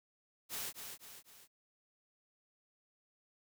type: noise with echo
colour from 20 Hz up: white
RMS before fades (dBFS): -41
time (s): 0.49-0.73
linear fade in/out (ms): 50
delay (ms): 250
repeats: 3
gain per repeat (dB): -6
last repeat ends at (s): 1.48
effects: none